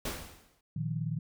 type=noise with exponential decay; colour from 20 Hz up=pink; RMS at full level=-33 dBFS; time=0.05-0.61 s; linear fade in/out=5 ms; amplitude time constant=120 ms
type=chord; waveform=sine; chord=Bb suspended fourth; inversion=none; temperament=equal; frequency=116.54 / 155.56 / 174.61 Hz; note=Bb2 / Eb3 / F3; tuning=0 / 0 / 0 cents; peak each=-36 / -33 / -39 dBFS; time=0.76-1.19 s; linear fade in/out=5 ms
effects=none